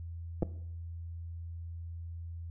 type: clicks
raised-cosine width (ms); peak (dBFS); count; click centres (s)
2; -17; 2; 0.424 / 0.43
effects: noise-tail reverb RT60 0.7 s tail -17 dB re dry + added 84 Hz sine -39 dBFS peak until 2.5 s